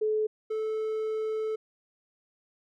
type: tone pair in turn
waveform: sine / triangle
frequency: 430.6 / 436.4 Hz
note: A4 / A4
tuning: -37 / -14 cents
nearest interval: unison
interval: 23 cents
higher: second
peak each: -24 / -26 dBFS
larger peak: first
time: 0.01-0.27 / 0.5-1.56 s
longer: second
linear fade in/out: 10 ms
effects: none